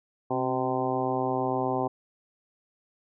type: harmonic tone with a mistuned harmonic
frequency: 128.6 Hz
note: C3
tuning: 30 cents flat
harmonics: 1 / 2 / 3 / 4 / 5 / 6 / 7 / 8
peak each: -36 / -32 / -31 / -34 / -34 / -31 / -35 / -36 dBFS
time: 0.3-1.88 s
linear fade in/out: 10 ms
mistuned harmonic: 2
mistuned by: +44 cents
effects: none